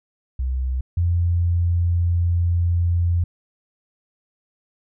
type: tone pair in turn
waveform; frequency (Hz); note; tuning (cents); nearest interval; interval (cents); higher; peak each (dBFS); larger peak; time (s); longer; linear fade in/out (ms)
sine; 64.5 / 86.44; C2 / F2; -24 / -17; perfect fourth; 507; second; -20 / -16; second; 0.39-0.81 / 0.97-3.24; second; 5
effects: none

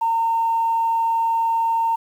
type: tone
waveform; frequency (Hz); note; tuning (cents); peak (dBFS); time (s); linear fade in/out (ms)
sine; 913; A#5; -36; -16; 0.01-1.96; 10
effects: tanh soft clip ceiling -12 dBFS + 8-bit

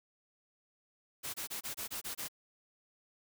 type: noise bursts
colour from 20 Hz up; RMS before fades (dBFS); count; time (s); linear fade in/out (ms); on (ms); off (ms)
white; -40; 8; 1.23-2.285; 20; 110; 25
effects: none

